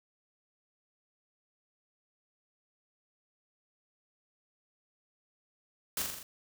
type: noise with echo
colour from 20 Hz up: white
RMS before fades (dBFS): -33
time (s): 5.97-6.02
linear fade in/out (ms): 2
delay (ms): 42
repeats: 5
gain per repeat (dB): -3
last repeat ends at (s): 6.23
effects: none